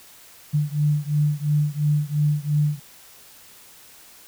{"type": "beating tone pair", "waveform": "sine", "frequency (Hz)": [147.3, 150.2], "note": ["D3", "D3"], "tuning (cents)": [6, 39], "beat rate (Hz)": 2.9, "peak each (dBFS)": [-21, -22], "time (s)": [0.53, 2.8], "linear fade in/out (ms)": 20, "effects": ["white hiss -48 dBFS RMS until 4.27 s"]}